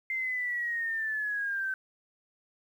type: linear sweep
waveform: sine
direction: down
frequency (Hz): 2093 to 1533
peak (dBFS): -29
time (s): 0.1-1.74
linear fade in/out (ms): 2
effects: 10-bit